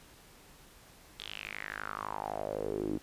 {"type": "tone with band-pass filter sweep", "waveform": "sawtooth", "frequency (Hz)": 51.91, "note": "G#1", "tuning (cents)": 0, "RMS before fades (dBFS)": -38, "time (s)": [1.19, 2.98], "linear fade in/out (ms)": 10, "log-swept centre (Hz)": [3600, 290], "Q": 5.3, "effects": ["pink hiss -57 dBFS RMS until 3.02 s", "resampled to 32000 Hz"]}